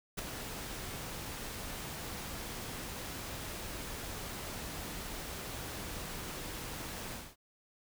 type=noise with ADSR envelope; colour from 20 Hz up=pink; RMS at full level=-34 dBFS; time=0.17-7.36 s; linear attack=19 ms; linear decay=8 ms; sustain=-8 dB; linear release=230 ms; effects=none